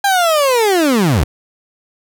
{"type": "linear sweep", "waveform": "30% pulse", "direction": "down", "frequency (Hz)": [811, 55.2], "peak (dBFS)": -8, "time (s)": [0.04, 1.24], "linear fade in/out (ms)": 5, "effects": []}